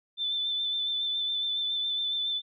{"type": "tone with vibrato", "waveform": "sine", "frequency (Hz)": 3529, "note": "A7", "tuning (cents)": 4, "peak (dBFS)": -27, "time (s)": [0.17, 2.42], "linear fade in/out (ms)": 50, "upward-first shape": "sine", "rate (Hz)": 7.2, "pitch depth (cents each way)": 24, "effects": []}